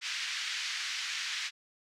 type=band-pass noise; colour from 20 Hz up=pink; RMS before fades=-36 dBFS; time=0.01-1.51 s; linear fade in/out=50 ms; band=1700 to 5900 Hz; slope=24 dB/octave; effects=none